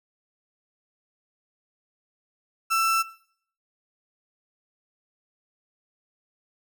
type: tone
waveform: 35% pulse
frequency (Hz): 1333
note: E6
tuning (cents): +19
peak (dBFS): -19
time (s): 2.7-3.03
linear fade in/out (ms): 20
effects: noise-tail reverb RT60 0.6 s tail -18 dB re dry